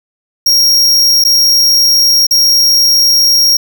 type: tone with dropouts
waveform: 45% pulse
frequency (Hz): 5588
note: F8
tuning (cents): 0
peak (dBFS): -6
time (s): 0.46-3.57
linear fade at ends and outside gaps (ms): 5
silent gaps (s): 1.24-1.249 / 2.268-2.309
effects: 8-bit